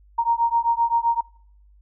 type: beating tone pair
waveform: sine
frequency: 928 / 935.7 Hz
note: A#5 / A#5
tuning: -8 / +6 cents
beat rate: 7.7 Hz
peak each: -21 dBFS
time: 0.18-1.21 s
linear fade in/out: 10 ms
effects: noise-tail reverb RT60 0.7 s tail -25 dB re dry + added 50 Hz sine -50 dBFS peak until 1.81 s